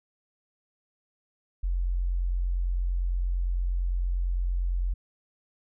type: tone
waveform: sine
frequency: 44.4 Hz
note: F1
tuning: 29 cents sharp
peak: -24 dBFS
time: 1.63-4.94 s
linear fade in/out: 10 ms
effects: none